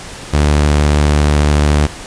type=tone; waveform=sawtooth; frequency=73.9 Hz; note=D2; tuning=11 cents sharp; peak=-5 dBFS; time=0.33-1.87 s; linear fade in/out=10 ms; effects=pink hiss -30 dBFS RMS until 2.06 s + resampled to 22050 Hz